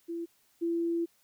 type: tone pair in turn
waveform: sine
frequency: 337.2 / 337.2 Hz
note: E4 / E4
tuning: +39 / +39 cents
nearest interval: unison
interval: 0 cents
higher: neither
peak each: -33 / -27 dBFS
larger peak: second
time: 0.08-0.26 / 0.61-1.06 s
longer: second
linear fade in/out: 20 ms
effects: white hiss -68 dBFS RMS until 1.23 s